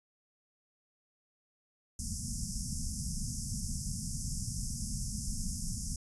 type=band-stop noise; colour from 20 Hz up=pink; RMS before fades=-36 dBFS; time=1.99-5.96 s; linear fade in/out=2 ms; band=240 to 5100 Hz; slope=96 dB/octave; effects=resampled to 24000 Hz